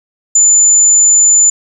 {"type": "tone", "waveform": "sine", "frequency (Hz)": 7040, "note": "A8", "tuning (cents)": 0, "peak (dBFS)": -4, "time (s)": [0.35, 1.5], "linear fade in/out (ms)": 5, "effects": ["7-bit"]}